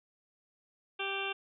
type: harmonic tone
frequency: 392 Hz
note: G4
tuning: in tune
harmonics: 1 / 2 / 3 / 4 / 6 / 7 / 8 / 9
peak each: -40 / -42 / -43 / -42 / -42 / -38 / -43 / -45 dBFS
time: 0.99-1.33 s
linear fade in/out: 10 ms
effects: none